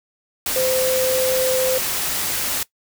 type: tone in noise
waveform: sine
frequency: 516 Hz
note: C5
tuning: 24 cents flat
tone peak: -18 dBFS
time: 0.56-1.78 s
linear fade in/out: 2 ms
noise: white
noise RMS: -23 dBFS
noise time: 0.46-2.63 s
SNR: +2 dB
effects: noise-tail reverb RT60 0.1 s tail -19 dB re dry